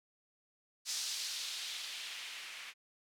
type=noise with low-pass filter sweep; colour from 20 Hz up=violet; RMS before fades=-42 dBFS; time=0.85-2.74 s; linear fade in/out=50 ms; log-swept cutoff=5300 to 2200 Hz; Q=1.6; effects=none